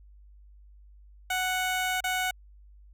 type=tone with dropouts; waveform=15% pulse; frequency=740 Hz; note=F#5; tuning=in tune; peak=-20 dBFS; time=1.3-2.31 s; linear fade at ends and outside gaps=5 ms; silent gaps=2.006-2.04 s; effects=added 50 Hz sine -50 dBFS peak until 2.93 s